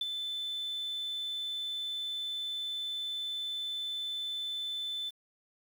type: tone with ADSR envelope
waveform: sine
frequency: 3520 Hz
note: A7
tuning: in tune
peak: -27 dBFS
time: 0.01-5.11 s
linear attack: 4 ms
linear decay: 25 ms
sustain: -6 dB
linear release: 28 ms
effects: tanh soft clip ceiling -25 dBFS + 9-bit